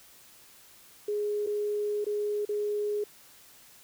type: tone with dropouts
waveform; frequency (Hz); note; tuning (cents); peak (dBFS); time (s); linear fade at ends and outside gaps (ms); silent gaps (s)
sine; 416.2; G#4; +4; -27; 1.08-3.04; 5; 1.464-1.47 / 2.045-2.065 / 2.452-2.49
effects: white hiss -55 dBFS RMS until 3.83 s